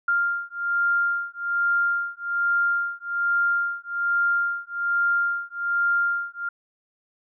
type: beating tone pair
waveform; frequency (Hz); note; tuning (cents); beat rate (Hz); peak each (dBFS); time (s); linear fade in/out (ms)
sine; 1396.9 / 1398.1; F6 / F6; 0 / +1; 1.2; -24; 0.08-6.49; 5
effects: none